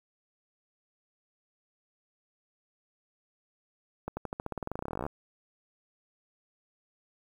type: accelerating click train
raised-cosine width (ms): 1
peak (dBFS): -20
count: 26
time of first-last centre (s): 4.08-5.065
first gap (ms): 90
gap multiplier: 0.92
effects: 9-bit